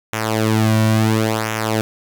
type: tone with flanger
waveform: sawtooth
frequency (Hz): 110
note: A2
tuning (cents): 0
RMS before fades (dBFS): -17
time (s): 0.13-1.81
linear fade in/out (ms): 0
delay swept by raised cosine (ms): 0.22 to 2.42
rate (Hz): 0.72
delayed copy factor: -0.75
effects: none